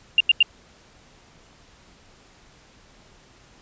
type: tone bursts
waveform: sine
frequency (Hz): 2794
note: F7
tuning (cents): 0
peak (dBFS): -11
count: 3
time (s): 0.18-0.428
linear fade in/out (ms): 2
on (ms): 24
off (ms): 88
effects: pink hiss -53 dBFS RMS until 3.61 s + resampled to 16000 Hz